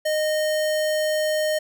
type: tone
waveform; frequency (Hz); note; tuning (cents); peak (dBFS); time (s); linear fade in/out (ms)
square; 616; D#5; -17; -21; 0.05-1.59; 10
effects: none